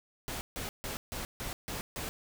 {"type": "noise bursts", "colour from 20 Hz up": "pink", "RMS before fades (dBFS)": -38, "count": 7, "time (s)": [0.28, 2.09], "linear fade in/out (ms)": 0, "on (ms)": 130, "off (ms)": 150, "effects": []}